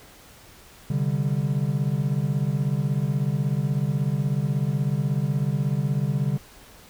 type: chord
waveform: triangle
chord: C suspended second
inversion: none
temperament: just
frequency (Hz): 130.81 / 147.16 / 196.22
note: C3 / D3 / G3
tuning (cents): 0 / +4 / +2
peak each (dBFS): -24 / -22 / -27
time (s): 0.9-6.38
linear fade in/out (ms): 5
effects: pink hiss -49 dBFS RMS until 6.89 s